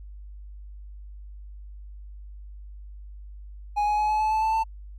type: tone with pitch steps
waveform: triangle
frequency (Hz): 830.6 / 838.8 / 847.1 / 855.4 / 863.9 / 872.4 / 881 / 889.7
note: G#5 / G#5 / G#5 / A5 / A5 / A5 / A5 / A5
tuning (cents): 0 / +17 / +34 / -49 / -32 / -15 / +2 / +19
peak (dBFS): -19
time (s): 3.76-4.64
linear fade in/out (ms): 20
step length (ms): 110
effects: added 50 Hz sine -39 dBFS peak until 4.98 s